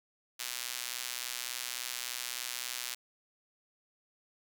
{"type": "tone with high-pass filter", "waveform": "sawtooth", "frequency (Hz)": 123.47, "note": "B2", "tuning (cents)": 0, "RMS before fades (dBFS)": -39, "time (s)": [0.39, 2.95], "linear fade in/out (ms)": 10, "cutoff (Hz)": 3100, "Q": 0.57, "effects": []}